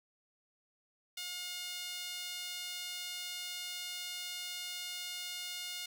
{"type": "tone with high-pass filter", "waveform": "sawtooth", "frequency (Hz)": 716, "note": "F5", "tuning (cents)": 43, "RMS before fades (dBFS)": -42, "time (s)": [1.17, 5.86], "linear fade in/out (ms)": 5, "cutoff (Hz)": 3100, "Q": 1.5, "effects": ["10-bit"]}